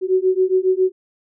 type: beating tone pair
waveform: sine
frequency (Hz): 370 / 377.3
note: F#4 / F#4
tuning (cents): 0 / +34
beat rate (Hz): 7.3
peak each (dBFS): -17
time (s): 0.01-0.92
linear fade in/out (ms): 50
effects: none